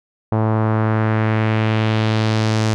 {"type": "tone with low-pass filter sweep", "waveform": "sawtooth", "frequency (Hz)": 109.7, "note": "A2", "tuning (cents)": -5, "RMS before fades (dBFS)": -17, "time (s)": [0.32, 2.74], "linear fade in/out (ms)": 0, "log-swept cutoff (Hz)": [910, 6500], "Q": 1.5, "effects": []}